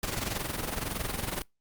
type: noise with amplitude modulation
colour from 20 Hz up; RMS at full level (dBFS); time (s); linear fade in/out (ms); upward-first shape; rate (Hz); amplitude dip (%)
pink; -30; 0.03-1.42; 2; sine; 21.7; 70
effects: noise-tail reverb RT60 0.2 s tail -25 dB re dry + Opus 48 kbps